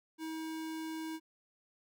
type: tone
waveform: square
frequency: 319.3 Hz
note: D#4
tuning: 45 cents sharp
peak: -39 dBFS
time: 0.18-1.2 s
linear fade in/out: 50 ms
effects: none